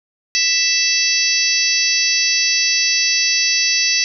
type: harmonic tone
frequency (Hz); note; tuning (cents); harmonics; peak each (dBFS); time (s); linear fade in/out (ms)
660; E5; +2; 3 / 4 / 5 / 6 / 7 / 8 / 9; -24 / -20 / -30 / -25 / -20 / -20 / -20; 0.35-4.04; 0
effects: none